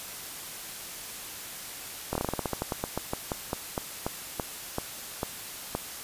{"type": "slowing click train", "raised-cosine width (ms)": 1, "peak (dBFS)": -14, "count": 23, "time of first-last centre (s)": [2.13, 5.751], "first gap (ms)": 23, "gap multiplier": 1.16, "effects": ["white hiss -40 dBFS RMS until 6.03 s", "resampled to 32000 Hz"]}